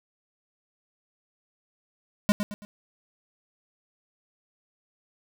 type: tone with echo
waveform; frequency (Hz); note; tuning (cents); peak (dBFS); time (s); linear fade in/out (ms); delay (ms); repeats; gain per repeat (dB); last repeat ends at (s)
square; 206.5; G#3; -10; -18; 2.29-2.32; 0; 110; 3; -8; 2.65
effects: none